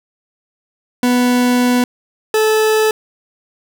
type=tone pair in turn; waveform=40% pulse; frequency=246.9 / 434.6 Hz; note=B3 / A4; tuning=0 / -21 cents; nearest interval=minor seventh; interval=979 cents; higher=second; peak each=-10 dBFS; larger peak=neither; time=1.03-1.84 / 2.34-2.91 s; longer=first; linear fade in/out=2 ms; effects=none